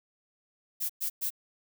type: noise bursts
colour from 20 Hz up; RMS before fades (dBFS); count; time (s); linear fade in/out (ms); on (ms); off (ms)
violet; -31; 3; 0.8-1.305; 20; 95; 110
effects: none